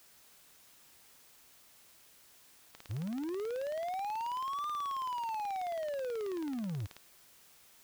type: click train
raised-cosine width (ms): 0.2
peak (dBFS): -31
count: 79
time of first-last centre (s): 2.75-6.966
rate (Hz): 18.5
type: linear two-way sweep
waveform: triangle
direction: up then down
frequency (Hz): 87.31 to 1212 to 87.31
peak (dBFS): -32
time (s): 2.89-6.87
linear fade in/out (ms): 20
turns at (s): 4.69
effects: white hiss -61 dBFS RMS until 7.83 s